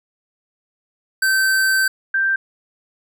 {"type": "tone pair in turn", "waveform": ["square", "sine"], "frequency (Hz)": [1547, 1572.2], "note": ["G6", "G6"], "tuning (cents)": [-23, 5], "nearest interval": "unison", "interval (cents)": 28, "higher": "second", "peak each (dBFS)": -15, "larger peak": "neither", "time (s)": [[1.22, 1.88], [2.14, 2.36]], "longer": "first", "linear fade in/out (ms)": 5, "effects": []}